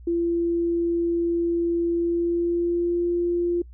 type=tone with pitch glide; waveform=sine; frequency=340.3 to 347 Hz; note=F4 to F4; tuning=-45 to -11 cents; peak=-20 dBFS; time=0.07-3.62 s; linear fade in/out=5 ms; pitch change=+34 cents; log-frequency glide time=1.93-3.07 s; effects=noise-tail reverb RT60 0.1 s tail -26 dB re dry + added 60 Hz sine -41 dBFS peak until 3.73 s